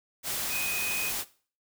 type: tone in noise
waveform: sine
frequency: 2500 Hz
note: D#7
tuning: 8 cents sharp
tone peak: -32 dBFS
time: 0.49-1.12 s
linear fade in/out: 50 ms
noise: white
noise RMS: -32 dBFS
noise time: 0.23-1.25 s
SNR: -3 dB
effects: noise-tail reverb RT60 0.4 s tail -17 dB re dry